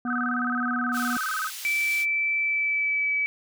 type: tone with vibrato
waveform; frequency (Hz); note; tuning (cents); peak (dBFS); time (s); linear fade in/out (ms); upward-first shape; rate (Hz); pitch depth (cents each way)
sine; 1396.9; F6; 0; -26; 0.05-1.51; 50; square; 19; 170
type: harmonic tone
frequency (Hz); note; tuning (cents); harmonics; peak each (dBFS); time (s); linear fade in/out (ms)
243.6; B3; -24; 1 / 3 / 5 / 6; -27 / -37 / -43 / -47; 0.05-1.17; 2
type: high-pass noise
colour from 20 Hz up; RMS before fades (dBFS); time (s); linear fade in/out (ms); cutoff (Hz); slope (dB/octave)
pink; -37; 0.92-2.06; 50; 3000; 12
type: tone with pitch glide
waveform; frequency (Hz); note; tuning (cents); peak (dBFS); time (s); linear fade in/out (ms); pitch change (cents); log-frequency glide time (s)
sine; 2323 to 2290; D7 to D7; -20 to -44; -22; 1.65-3.26; 0; -24; 2.38-3.15
effects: none